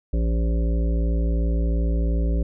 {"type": "harmonic tone with a mistuned harmonic", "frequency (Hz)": 56.6, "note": "A1", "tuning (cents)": 50, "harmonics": [1, 3, 5, 7, 9, 10], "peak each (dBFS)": [-19, -29, -33, -36, -38, -39], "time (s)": [0.13, 2.43], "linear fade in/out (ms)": 5, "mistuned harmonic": 10, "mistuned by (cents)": 19, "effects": []}